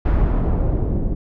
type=noise with low-pass filter sweep; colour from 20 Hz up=brown; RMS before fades=-18 dBFS; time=0.05-1.15 s; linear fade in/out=10 ms; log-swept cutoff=1700 to 350 Hz; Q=0.81; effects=none